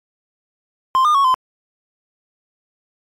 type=tone with pitch steps; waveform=triangle; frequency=1046 / 1212 / 1107 / 1028 Hz; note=C6 / D#6 / C#6 / C6; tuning=-1 / -46 / -3 / -31 cents; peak=-9 dBFS; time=0.95-1.342 s; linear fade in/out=0 ms; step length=98 ms; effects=MP3 96 kbps